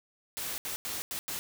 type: noise bursts at uneven times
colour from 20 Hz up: white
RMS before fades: -36 dBFS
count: 5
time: 0.37-0.58 / 0.65-0.76 / 0.85-1.02 / 1.11-1.19 / 1.28-1.39 s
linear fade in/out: 0 ms
effects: none